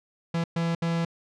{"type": "tone bursts at uneven times", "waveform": "45% pulse", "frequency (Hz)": 167.4, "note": "E3", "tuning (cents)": 27, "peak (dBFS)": -24, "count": 3, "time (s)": [[0.34, 0.44], [0.56, 0.75], [0.82, 1.05]], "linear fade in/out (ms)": 5, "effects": ["low-pass 5000 Hz 12 dB/octave"]}